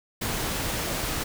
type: noise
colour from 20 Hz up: pink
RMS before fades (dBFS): -29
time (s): 0.21-1.24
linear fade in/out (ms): 10
effects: none